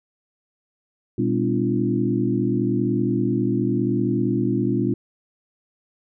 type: tone cluster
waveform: sine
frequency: 122.4 / 200.1 / 255.1 / 296 / 346.1 Hz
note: B2 / G3 / C4 / D4 / F4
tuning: -15 / +36 / -44 / +14 / -16 cents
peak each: -25 dBFS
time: 1.18-4.94 s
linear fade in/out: 5 ms
effects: none